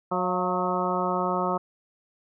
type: harmonic tone with a mistuned harmonic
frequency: 182.3 Hz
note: F#3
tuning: 25 cents flat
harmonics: 1 / 2 / 3 / 4 / 5 / 6 / 7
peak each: -31 / -31 / -31 / -31 / -31 / -31 / -31 dBFS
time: 0.11-1.58 s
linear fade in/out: 10 ms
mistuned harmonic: 4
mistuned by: -46 cents
effects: none